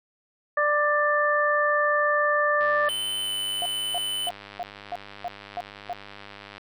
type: harmonic tone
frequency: 591 Hz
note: D5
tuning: 11 cents sharp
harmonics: 1 / 2 / 3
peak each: -24 / -24 / -24 dBFS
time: 0.57-2.89 s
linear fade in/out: 5 ms
type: click train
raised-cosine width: 0.3 ms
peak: -25 dBFS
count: 402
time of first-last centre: 2.61-6.58 s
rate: 101 Hz
type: tone with pitch glide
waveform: square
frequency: 3044 to 3019 Hz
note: F#7 to F#7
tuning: +48 to +34 cents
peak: -27 dBFS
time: 2.89-4.29 s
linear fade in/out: 0 ms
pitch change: -14 cents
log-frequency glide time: 3.23-3.3 s
type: tone bursts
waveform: sine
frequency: 708 Hz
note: F5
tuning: 23 cents sharp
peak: -27 dBFS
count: 8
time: 3.62-5.93 s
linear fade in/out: 0 ms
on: 35 ms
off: 290 ms
effects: none